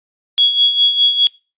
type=tone with tremolo; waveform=sine; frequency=3343 Hz; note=G#7; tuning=11 cents sharp; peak=-7 dBFS; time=0.38-1.27 s; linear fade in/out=0 ms; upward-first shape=sine; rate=4.9 Hz; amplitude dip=65%; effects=noise-tail reverb RT60 0.3 s tail -22 dB re dry + resampled to 8000 Hz